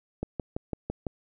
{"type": "click train", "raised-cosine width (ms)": 2, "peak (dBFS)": -17, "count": 6, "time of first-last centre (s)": [0.23, 1.068], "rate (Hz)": 5.97, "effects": []}